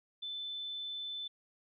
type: tone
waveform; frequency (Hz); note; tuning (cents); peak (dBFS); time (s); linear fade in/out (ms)
sine; 3520; A7; 0; -38; 0.22-1.28; 10
effects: none